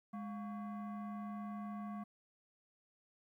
sine tone with frequency modulation, 207.7 Hz, G#3, in tune, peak -40 dBFS, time 0.13-2.04 s, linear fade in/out 10 ms, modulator 914 Hz, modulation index 0.67, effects tanh soft clip ceiling -38 dBFS + 13-bit

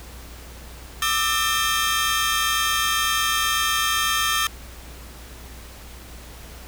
sawtooth tone cluster, 1186 / 1308 / 1803 / 3186 Hz, D6 / E6 / A6 / G7, +17 / -14 / +42 / +27 cents, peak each -22 dBFS, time 1.02-4.47 s, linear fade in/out 2 ms, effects added 60 Hz sine -40 dBFS peak until 6.67 s + pink hiss -43 dBFS RMS until 6.67 s

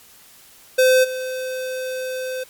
square tone with level steps, 514 Hz, C5, 31 cents flat, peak -12 / -25 dBFS, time 0.78-2.44 s, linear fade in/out 10 ms, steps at 1.03 s, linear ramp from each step 20 ms, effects white hiss -48 dBFS RMS until 2.49 s + MP3 96 kbps

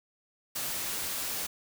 white noise, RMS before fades -34 dBFS, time 0.55-1.47 s, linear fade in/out 10 ms, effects none

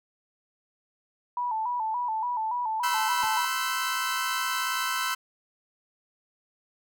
sine tone with vibrato, 926 Hz, A#5, 12 cents flat, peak -26 dBFS, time 1.37-3.45 s, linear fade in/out 2 ms, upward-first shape square, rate 3.5 Hz, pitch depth 91 cents each way
sawtooth chord, C major seventh, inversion third, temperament equal with one note detuned, 987.8 / 1046.5 / 1318.5 / 1528.6 Hz, B5 / C6 / E6 / G6, 0 / 0 / 0 / -44 cents, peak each -32 / -29 / -27 / -28 dBFS, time 2.83-5.15 s, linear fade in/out 10 ms
pink noise with exponential decay, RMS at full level -37 dBFS, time 3.23-3.3 s, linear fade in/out 2 ms, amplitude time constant 15 ms
effects none

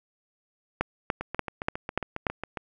two click trains, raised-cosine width 0.5 ms, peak -17 / -9 dBFS, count 11 / 6, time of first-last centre 1.21-2.572 / 0.81-2.268 s, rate 7.34 / 3.43 Hz, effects none

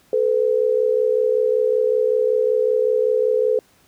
sine tone pair together, 435.7 / 501 Hz, A4 / B4, -17 / +25 cents, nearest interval major second, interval 242 cents, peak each -18 dBFS, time 0.13-3.59 s, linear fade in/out 2 ms, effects pink hiss -56 dBFS RMS until 3.87 s + high-pass 80 Hz 12 dB/octave

